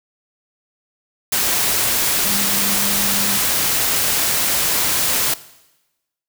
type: tone in noise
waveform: sine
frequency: 200 Hz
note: G3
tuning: 35 cents sharp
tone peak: -28 dBFS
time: 2.25-3.38 s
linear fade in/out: 5 ms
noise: white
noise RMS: -18 dBFS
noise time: 1.32-5.34 s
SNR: -13 dB
effects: noise-tail reverb RT60 1.0 s tail -18 dB re dry